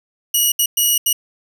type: tone bursts at uneven times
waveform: 10% pulse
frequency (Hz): 2907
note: F#7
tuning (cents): -31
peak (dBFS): -5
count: 4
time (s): 0.34-0.52 / 0.59-0.66 / 0.77-0.98 / 1.06-1.13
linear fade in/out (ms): 5
effects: none